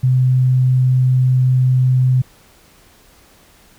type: tone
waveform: sine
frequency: 128.2 Hz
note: C3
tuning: 35 cents flat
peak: -10 dBFS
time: 0.03-2.22 s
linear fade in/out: 10 ms
effects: pink hiss -49 dBFS RMS until 3.78 s